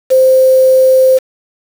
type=tone with quantisation; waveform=sine; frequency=521 Hz; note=C5; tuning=7 cents flat; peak=-4 dBFS; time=0.1-1.19 s; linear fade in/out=20 ms; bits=4; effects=none